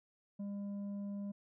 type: tone with tanh clipping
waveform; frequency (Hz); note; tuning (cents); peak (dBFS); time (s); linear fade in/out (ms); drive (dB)
triangle; 201.3; G3; +46; -40; 0.39-1.32; 10; 10
effects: none